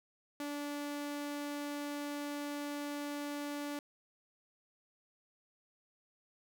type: tone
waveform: sawtooth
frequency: 290 Hz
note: D4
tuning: 22 cents flat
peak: -34 dBFS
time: 0.4-3.79 s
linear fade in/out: 2 ms
effects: none